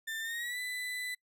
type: tone with pitch glide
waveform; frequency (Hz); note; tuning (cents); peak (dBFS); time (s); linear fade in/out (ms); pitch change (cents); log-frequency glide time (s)
35% pulse; 1788 to 1995.4; A6 to B6; +27 to +17; -34; 0.07-1.15; 10; +190; 0.21-0.59
effects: noise-tail reverb RT60 0.1 s tail -24 dB re dry